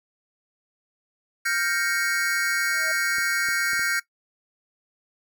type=chord; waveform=square; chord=G half-diminished seventh; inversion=third; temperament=equal; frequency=1396.9 / 1568 / 1864.7 / 2217 Hz; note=F6 / G6 / Bb6 / Db7; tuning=0 / 0 / 0 / 0 cents; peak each=-29 / -27 / -30 / -30 dBFS; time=1.45-4 s; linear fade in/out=10 ms
type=tone with exponential growth; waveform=sine; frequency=638 Hz; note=D#5; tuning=43 cents sharp; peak=-31 dBFS; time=2.55-2.92 s; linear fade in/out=5 ms; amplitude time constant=79 ms
type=clicks; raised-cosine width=2 ms; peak=-30 dBFS; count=4; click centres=3.184 / 3.487 / 3.733 / 3.794 s
effects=noise-tail reverb RT60 0.1 s tail -18 dB re dry